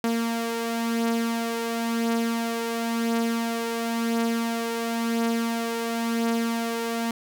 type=beating tone pair; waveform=sawtooth; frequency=229.9 / 230.86 Hz; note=A#3 / A#3; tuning=-24 / -17 cents; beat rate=0.96 Hz; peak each=-27 / -21 dBFS; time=0.04-7.11 s; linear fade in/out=2 ms; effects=none